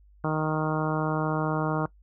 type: harmonic tone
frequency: 155.56 Hz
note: D#3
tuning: in tune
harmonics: 1 / 2 / 3 / 4 / 5 / 6 / 7 / 8 / 9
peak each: -28 / -31 / -33 / -34 / -35 / -36 / -36 / -37 / -38 dBFS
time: 0.24-1.86 s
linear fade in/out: 2 ms
effects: noise-tail reverb RT60 0.1 s tail -20 dB re dry + added 50 Hz sine -53 dBFS peak until 2.02 s